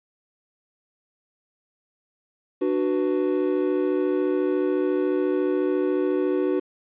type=chord; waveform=triangle; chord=B minor; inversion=first; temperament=just; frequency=296.3 / 370.4 / 493.9 Hz; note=D4 / F#4 / B4; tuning=+15 / +2 / 0 cents; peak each=-23 / -21 / -26 dBFS; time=2.61-6.6 s; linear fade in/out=10 ms; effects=resampled to 8000 Hz + 9-bit